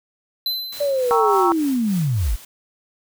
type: tone with exponential decay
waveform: square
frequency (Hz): 4046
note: B7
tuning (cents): +41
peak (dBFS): -19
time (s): 0.46-1.29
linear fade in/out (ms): 2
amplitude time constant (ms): 180
type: noise with tremolo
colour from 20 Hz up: white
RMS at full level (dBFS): -36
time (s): 0.72-2.45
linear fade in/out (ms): 5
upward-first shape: sine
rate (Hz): 3.4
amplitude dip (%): 55
type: linear sweep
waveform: sine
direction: down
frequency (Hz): 587.3 to 39.53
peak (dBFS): -17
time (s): 0.8-2.36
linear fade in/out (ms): 10
type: chord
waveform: sine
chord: G diminished seventh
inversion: none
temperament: equal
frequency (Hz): 784 / 932.3 / 1108.7 / 1318.5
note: G5 / Bb5 / Db6 / Fb6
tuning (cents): 0 / 0 / 0 / 0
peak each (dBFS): -21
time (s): 1.11-1.52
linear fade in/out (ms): 0
effects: none